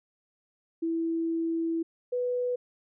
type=tone pair in turn; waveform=sine; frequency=329.6 / 493.8 Hz; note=E4 / B4; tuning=0 / 0 cents; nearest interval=perfect fifth; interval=700 cents; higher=second; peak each=-26 / -26 dBFS; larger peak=neither; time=0.82-1.83 / 2.12-2.56 s; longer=first; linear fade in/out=10 ms; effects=none